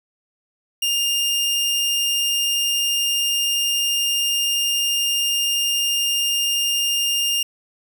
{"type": "tone", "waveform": "sawtooth", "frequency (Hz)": 2811, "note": "F7", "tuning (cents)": 11, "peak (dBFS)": -15, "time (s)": [0.82, 7.43], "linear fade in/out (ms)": 5, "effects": []}